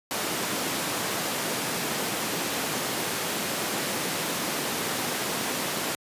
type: high-pass noise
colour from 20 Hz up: pink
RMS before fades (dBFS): -29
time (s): 0.11-5.95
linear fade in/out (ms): 0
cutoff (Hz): 190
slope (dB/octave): 12
effects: high-pass 100 Hz 12 dB/octave + resampled to 32000 Hz